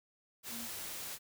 sine tone in noise, 233.1 Hz, A#3, in tune, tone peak -46 dBFS, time 0.49-0.69 s, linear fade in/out 50 ms, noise white, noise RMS -43 dBFS, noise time 0.43-1.19 s, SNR -6 dB, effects none

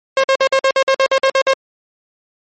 sawtooth tone bursts, 536 Hz, C5, 42 cents sharp, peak -6 dBFS, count 12, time 0.17-1.535 s, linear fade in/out 2 ms, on 67 ms, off 51 ms, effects low-pass 5000 Hz 12 dB/octave + MP3 32 kbps

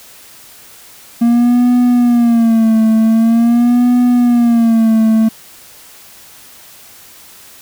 triangle tone with vibrato, 233.1 Hz, A#3, in tune, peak -5 dBFS, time 1.21-5.29 s, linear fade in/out 10 ms, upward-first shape sine, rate 0.45 Hz, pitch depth 91 cents each way, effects white hiss -39 dBFS RMS until 7.61 s

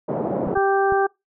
white band-pass noise, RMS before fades -24 dBFS, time 0.08-0.55 s, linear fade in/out 10 ms, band 130 to 690 Hz, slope 24 dB/octave
clicks, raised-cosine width 5 ms, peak -22 dBFS, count 3, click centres 0.472 / 0.574 / 0.923 s
harmonic tone, 392 Hz, G4, in tune, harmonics 1 / 2 / 3 / 4, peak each -19 / -20 / -27 / -26 dBFS, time 0.55-1.07 s, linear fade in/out 10 ms
effects noise-tail reverb RT60 0.2 s tail -24 dB re dry

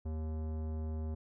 sine tone with tanh clipping, 78.5 Hz, D#2, 16 cents sharp, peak -37 dBFS, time 0.05-1.15 s, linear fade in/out 10 ms, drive 17 dB, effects none

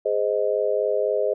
sine chord, Ab major, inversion none, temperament just, 415.3 / 519.1 / 623 Hz, Ab4 / C5 / Eb5, 0 / -14 / +2 cents, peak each -24 dBFS, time 0.05-1.34 s, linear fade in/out 10 ms, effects none

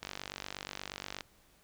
click train, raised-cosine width 0.2 ms, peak -21 dBFS, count 58, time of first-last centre 0.03-1.208 s, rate 48.4 Hz, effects pink hiss -65 dBFS RMS until 1.63 s

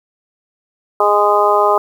harmonic tone, 206.4 Hz, G#3, 10 cents flat, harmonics 2 / 3 / 4 / 5 / 6, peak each -16 / -16 / -16 / -16 / -16 dBFS, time 1-1.78 s, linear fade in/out 2 ms, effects 7-bit

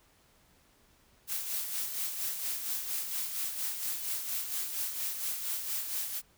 blue noise with tremolo, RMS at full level -33 dBFS, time 1.27-6.22 s, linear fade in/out 50 ms, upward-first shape sine, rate 4.3 Hz, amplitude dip 50%, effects pink hiss -65 dBFS RMS until 6.37 s

